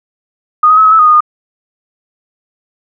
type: tone with pitch steps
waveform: sine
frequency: 1234 / 1259 / 1292 / 1275 / 1309 / 1240 / 1231 / 1222 Hz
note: D#6 / D#6 / E6 / D#6 / E6 / D#6 / D#6 / D#6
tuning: -15 / +20 / -35 / +42 / -13 / -6 / -19 / -32 cents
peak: -3 dBFS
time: 0.63-1.206 s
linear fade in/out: 5 ms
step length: 72 ms
effects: none